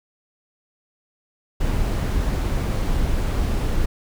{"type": "noise", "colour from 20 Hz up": "brown", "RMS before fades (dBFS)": -21, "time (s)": [1.6, 3.86], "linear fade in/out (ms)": 10, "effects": []}